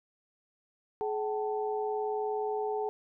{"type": "tone cluster", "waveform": "sine", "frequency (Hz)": [424.4, 762, 881], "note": ["G#4", "G5", "A5"], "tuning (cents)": [38, -49, 2], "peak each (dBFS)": [-31, -36, -38], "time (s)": [1.01, 2.89], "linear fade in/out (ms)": 0, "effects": []}